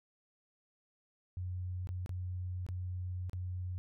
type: tone with dropouts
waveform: sine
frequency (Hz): 90.8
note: F#2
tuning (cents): -32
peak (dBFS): -36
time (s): 1.37-3.78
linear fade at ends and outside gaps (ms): 0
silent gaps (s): 1.872-1.89 / 2.061-2.093 / 2.665-2.688 / 3.296-3.332
effects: none